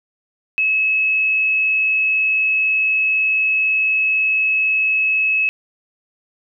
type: tone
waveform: sine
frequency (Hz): 2582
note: E7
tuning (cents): -37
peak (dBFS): -14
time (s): 0.58-5.49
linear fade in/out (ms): 0
effects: none